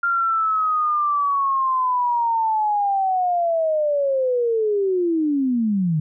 sine linear sweep, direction down, 1396.9 to 148.3 Hz, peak -17 dBFS, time 0.03-6 s, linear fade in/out 5 ms, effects none

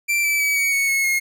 45% pulse tone with pitch steps, 2349 / 2315 / 2282 / 2249 / 2217 / 2185 / 2154 Hz, D7 / D7 / C#7 / C#7 / C#7 / C#7 / C7, 0 / -25 / +50 / +24 / 0 / -26 / +50 cents, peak -17 dBFS, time 0.08-1.2 s, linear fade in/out 20 ms, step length 160 ms, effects none

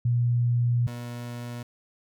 sine / 30% pulse tone pair in turn, 120.3 / 120.3 Hz, B2 / B2, -45 / -45 cents, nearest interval unison, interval 0 cents, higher neither, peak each -20 / -31 dBFS, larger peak first, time 0.05-0.87 / 0.87-1.63 s, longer first, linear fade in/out 5 ms, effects none

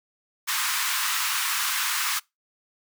pink high-pass noise, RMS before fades -26 dBFS, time 0.47-2.2 s, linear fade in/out 20 ms, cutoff 1000 Hz, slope 48 dB/octave, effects noise-tail reverb RT60 0.2 s tail -24 dB re dry

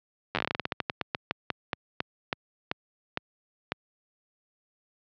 slowing click train, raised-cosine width 0.3 ms, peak -10 dBFS, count 25, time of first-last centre 0.35-3.72 s, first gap 10 ms, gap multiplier 1.19, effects high-pass 100 Hz 12 dB/octave + low-pass 4000 Hz 12 dB/octave

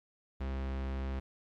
45% pulse tone, 66.6 Hz, C2, 31 cents sharp, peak -34 dBFS, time 0.4-1.2 s, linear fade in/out 10 ms, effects low-pass 3000 Hz 12 dB/octave + 12-bit

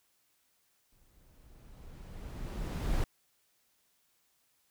brown noise with exponential growth, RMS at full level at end -28 dBFS, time 0.92-3.04 s, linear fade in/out 2 ms, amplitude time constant 460 ms, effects white hiss -73 dBFS RMS until 4.7 s

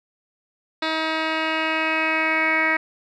10% pulse tone with low-pass filter sweep, 318.1 Hz, D#4, 38 cents sharp, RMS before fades -22 dBFS, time 0.82-2.77 s, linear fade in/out 5 ms, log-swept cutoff 3500 to 2100 Hz, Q 6.9, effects none

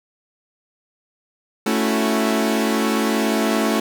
sawtooth chord, F# minor seventh, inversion first, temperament equal, 220 / 277.2 / 329.6 / 370 Hz, A3 / C#4 / E4 / F#4, 0 / 0 / 0 / 0 cents, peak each -16 / -20 / -21 / -22 dBFS, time 1.66-3.8 s, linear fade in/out 5 ms, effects none

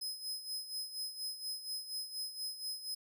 sawtooth tone with tremolo, 5080 Hz, D#8, 35 cents sharp, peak -34 dBFS, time 0.01-2.95 s, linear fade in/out 10 ms, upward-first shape sine, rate 4.2 Hz, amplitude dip 70%, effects none

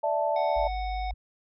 sine chord, D suspended second, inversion none, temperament equal, 587.3 / 659.3 / 880 Hz, D5 / E5 / A5, 0 / 0 / 0 cents, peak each -28 dBFS, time 0.03-0.68 s, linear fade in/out 10 ms
harmonic tone, 740 Hz, F#5, in tune, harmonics 1 / 3 / 5 / 7, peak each -31 / -42 / -47 / -52 dBFS, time 0.36-1.11 s, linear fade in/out 2 ms
sine tone, 51.91 Hz, G#1, in tune, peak -31 dBFS, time 0.56-1.14 s, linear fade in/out 10 ms
effects none

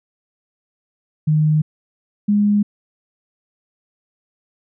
sine tone pair in turn, 153.6 / 206.2 Hz, D#3 / G#3, -22 / -12 cents, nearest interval perfect fourth, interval 510 cents, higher second, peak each -12 dBFS, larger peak neither, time 1.27-1.62 / 2.28-2.63 s, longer neither, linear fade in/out 10 ms, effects none

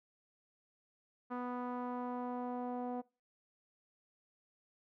sawtooth tone with low-pass filter sweep, 246.9 Hz, B3, in tune, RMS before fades -40 dBFS, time 1.3-3.02 s, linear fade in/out 20 ms, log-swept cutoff 1200 to 740 Hz, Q 2.5, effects noise-tail reverb RT60 0.3 s tail -23 dB re dry

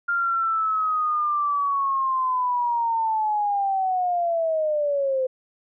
sine linear sweep, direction down, 1403 to 512 Hz, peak -20 dBFS, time 0.08-5.27 s, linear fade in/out 10 ms, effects none

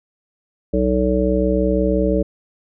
harmonic tone, 62.9 Hz, B1, 32 cents sharp, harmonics 1 / 3 / 5 / 7 / 9, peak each -21 / -21 / -21 / -21 / -21 dBFS, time 0.73-2.23 s, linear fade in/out 10 ms, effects none

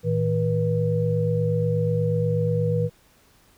sine tone cluster, 111 / 159.3 / 483.6 Hz, A2 / D#3 / B4, +16 / +41 / -36 cents, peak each -24 dBFS, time 0.03-2.9 s, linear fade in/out 50 ms, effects pink hiss -58 dBFS RMS until 3.57 s

